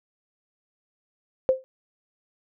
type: tone with exponential decay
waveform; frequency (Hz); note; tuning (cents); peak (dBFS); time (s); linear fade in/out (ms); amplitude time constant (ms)
sine; 522; C5; -4; -12; 1.49-1.64; 0; 31
effects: none